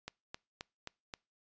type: click train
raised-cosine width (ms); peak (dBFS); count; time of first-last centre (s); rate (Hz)
0.2; -24; 5; 0.08-1.138; 3.78
effects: noise-tail reverb RT60 0.3 s tail -26 dB re dry + resampled to 16000 Hz